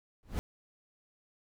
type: noise with exponential growth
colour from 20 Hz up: brown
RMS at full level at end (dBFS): -27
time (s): 0.23-0.39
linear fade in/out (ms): 0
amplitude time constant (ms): 34
effects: none